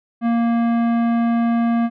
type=tone with tanh clipping; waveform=sine; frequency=233.1 Hz; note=A#3; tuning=in tune; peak=-17 dBFS; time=0.21-1.9 s; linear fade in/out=50 ms; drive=15 dB; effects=none